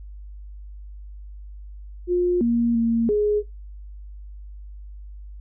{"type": "tone with pitch steps", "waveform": "sine", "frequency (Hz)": [355.6, 234.9, 230.3, 418.2], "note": ["F4", "A#3", "A#3", "G#4"], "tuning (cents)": [31, 13, -21, 12], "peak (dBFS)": -17, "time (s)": [2.07, 3.43], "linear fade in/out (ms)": 50, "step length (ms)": 340, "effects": ["noise-tail reverb RT60 0.2 s tail -21 dB re dry", "added 50 Hz sine -36 dBFS peak until 5.4 s"]}